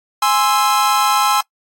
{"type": "chord", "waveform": "45% pulse", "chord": "Ab augmented", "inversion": "none", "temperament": "equal", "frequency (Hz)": [830.6, 1046.5, 1318.5], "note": ["Ab5", "C6", "E6"], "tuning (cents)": [0, 0, 0], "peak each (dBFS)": -17, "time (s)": [0.22, 1.41], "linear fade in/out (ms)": 5, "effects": ["noise-tail reverb RT60 0.1 s tail -23 dB re dry", "AAC 64 kbps"]}